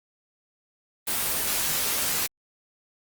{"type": "noise with comb filter", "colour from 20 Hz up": "white", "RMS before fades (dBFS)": -26, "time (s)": [1.07, 2.27], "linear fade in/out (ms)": 10, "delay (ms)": 16, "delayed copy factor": -0.5, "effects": ["Opus 24 kbps"]}